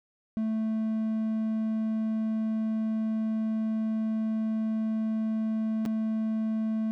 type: tone with dropouts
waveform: triangle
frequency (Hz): 220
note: A3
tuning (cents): 0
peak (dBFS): -24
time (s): 0.37-6.91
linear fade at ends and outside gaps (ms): 0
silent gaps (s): 5.853-5.86
effects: none